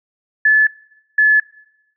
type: tone pair in turn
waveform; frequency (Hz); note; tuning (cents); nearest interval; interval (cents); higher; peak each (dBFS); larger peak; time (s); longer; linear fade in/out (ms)
sine; 1729 / 1720.6; A6 / A6; -31 / -39; unison; 8; first; -8; neither; 0.45-0.67 / 1.18-1.4; neither; 5
effects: noise-tail reverb RT60 0.9 s tail -21 dB re dry